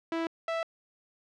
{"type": "tone pair in turn", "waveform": "sawtooth", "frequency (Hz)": [329.6, 659.2], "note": ["E4", "E5"], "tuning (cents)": [0, 0], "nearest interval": "octave", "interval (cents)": 1200, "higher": "second", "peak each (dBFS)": -25, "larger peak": "neither", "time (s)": [[0.12, 0.27], [0.48, 0.63]], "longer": "neither", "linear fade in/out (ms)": 2, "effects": ["low-pass 3000 Hz 12 dB/octave"]}